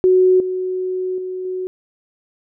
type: tone with level steps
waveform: sine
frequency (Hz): 370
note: F#4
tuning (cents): 0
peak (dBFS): -9 / -19 / -23 / -21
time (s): 0.04-1.67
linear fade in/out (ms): 0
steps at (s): 0.4 / 1.18 / 1.45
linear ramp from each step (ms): 2
effects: none